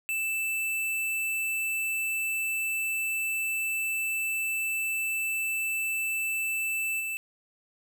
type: tone with level steps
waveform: square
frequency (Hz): 2646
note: E7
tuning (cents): +6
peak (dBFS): -28 / -31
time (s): 0.09-7.17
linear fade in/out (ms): 0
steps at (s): 6.99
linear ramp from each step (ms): 20
effects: none